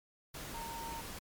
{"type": "tone in noise", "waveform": "sine", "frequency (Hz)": 920, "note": "A#5", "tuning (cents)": -23, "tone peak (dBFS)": -42, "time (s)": [0.54, 1.01], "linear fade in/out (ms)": 5, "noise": "pink", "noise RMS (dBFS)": -45, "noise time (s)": [0.34, 1.19], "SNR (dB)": 0, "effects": ["MP3 96 kbps"]}